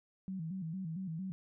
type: tone with vibrato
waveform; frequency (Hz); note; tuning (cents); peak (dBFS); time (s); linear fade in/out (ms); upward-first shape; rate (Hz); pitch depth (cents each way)
sine; 174.9; F3; +3; -37; 0.28-1.32; 0; square; 4.4; 140
effects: none